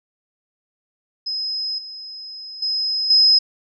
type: tone with level steps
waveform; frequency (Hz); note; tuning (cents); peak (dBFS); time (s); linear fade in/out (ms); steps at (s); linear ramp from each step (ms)
sine; 5090; D#8; +39; -22 / -32 / -19 / -10; 1.26-3.39; 10; 1.78 / 2.62 / 3.1; 5
effects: none